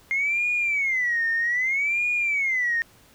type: tone with vibrato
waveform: sine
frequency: 2113 Hz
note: C7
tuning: 16 cents sharp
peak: -20 dBFS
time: 0.11-2.82 s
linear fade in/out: 0 ms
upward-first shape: sine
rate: 0.63 Hz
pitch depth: 250 cents each way
effects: tanh soft clip ceiling -16 dBFS + pink hiss -55 dBFS RMS until 3.14 s